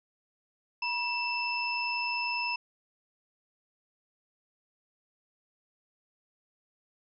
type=tone cluster; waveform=sine; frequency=964 / 2666 / 5230 Hz; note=B5 / E7 / E8; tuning=-42 / +19 / -15 cents; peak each=-34 / -31 / -37 dBFS; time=0.82-2.56 s; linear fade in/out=5 ms; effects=none